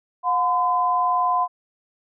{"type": "tone pair together", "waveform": "sine", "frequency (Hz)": [720, 1018.2], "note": ["F#5", "C6"], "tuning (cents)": [-47, -47], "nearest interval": "tritone", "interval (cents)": 600, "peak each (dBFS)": [-22, -19], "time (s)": [0.23, 1.48], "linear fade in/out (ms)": 50, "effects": []}